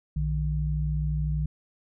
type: tone pair together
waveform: sine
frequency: 60.41 / 152.3 Hz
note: B1 / D#3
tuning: -38 / -37 cents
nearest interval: octave + major third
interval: 1601 cents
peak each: -27 dBFS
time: 0.16-1.46 s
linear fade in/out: 5 ms
effects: none